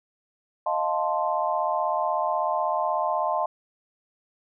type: chord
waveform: sine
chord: F dominant seventh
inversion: third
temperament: equal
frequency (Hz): 622.3 / 698.5 / 880 / 1046.5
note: Eb5 / F5 / A5 / C6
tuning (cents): 0 / 0 / 0 / 0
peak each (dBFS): -28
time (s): 0.66-3.46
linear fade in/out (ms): 5
effects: none